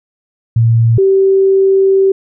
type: tone pair in turn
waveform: sine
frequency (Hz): 115 / 386.8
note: A#2 / G4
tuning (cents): -23 / -23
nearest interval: octave + major sixth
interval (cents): 2100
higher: second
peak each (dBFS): -6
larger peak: neither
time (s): 0.56-0.98 / 0.98-2.12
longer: second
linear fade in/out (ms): 5
effects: none